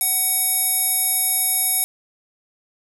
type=tone with band-pass filter; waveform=square; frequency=752 Hz; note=F#5; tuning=28 cents sharp; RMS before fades=-20 dBFS; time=0.01-1.84 s; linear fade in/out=0 ms; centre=11000 Hz; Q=5; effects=none